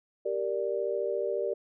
sine chord, G minor, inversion none, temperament equal, 392 / 466.2 / 587.3 Hz, G4 / Bb4 / D5, 0 / 0 / 0 cents, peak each -32 dBFS, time 0.25-1.54 s, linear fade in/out 10 ms, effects none

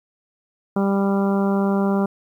harmonic tone, 197.4 Hz, G3, 12 cents sharp, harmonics 1 / 2 / 3 / 4 / 5 / 6 / 7, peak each -18 / -24 / -28 / -30 / -32 / -34 / -35 dBFS, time 0.76-2.06 s, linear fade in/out 5 ms, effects 9-bit

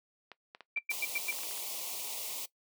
clicks, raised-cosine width 0.3 ms, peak -30 dBFS, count 12, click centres 0.317 / 0.549 / 0.607 / 0.774 / 0.916 / 1.16 / 1.285 / 1.326 / 1.387 / 1.434 / 1.511 / 1.577 s
sine tone bursts, 2349 Hz, D7, in tune, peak -30 dBFS, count 5, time 0.76-1.31 s, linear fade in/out 5 ms, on 30 ms, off 100 ms
white band-stop noise, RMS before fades -39 dBFS, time 0.9-2.46 s, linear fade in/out 10 ms, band 1100 to 2200 Hz, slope 48 dB/octave
effects noise-tail reverb RT60 0.1 s tail -18 dB re dry + high-pass 400 Hz 12 dB/octave

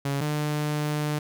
sawtooth tone pair in turn, 140 / 149.75 Hz, C#3 / D3, +18 / +34 cents, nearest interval minor second, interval 116 cents, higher second, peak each -21 dBFS, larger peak neither, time 0.05-0.21 / 0.21-1.19 s, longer second, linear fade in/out 5 ms, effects none

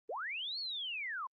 sine linear two-way sweep, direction up then down, 377.1 to 4468 to 981 Hz, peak -37 dBFS, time 0.09-1.27 s, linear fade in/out 5 ms, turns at 0.59 s, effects Opus 32 kbps

